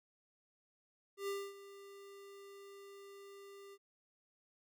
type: tone with ADSR envelope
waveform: square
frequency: 397.6 Hz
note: G4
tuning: 25 cents sharp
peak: -37 dBFS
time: 1.17-3.78 s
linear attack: 110 ms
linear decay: 250 ms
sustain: -16 dB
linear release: 47 ms
effects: none